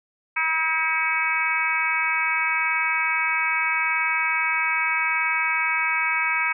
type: harmonic tone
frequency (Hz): 320.8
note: E4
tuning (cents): -47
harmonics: 3 / 4 / 5 / 6 / 7 / 8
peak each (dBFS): -29 / -29 / -28 / -33 / -23 / -29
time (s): 0.36-6.53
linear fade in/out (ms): 10
effects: none